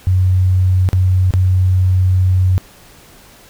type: tone with dropouts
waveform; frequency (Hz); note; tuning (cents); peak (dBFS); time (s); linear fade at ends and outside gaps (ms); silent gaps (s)
sine; 92.5; F#2; 0; -9; 0.07-2.58; 0; 0.889-0.931 / 1.308-1.338
effects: pink hiss -43 dBFS RMS until 3.49 s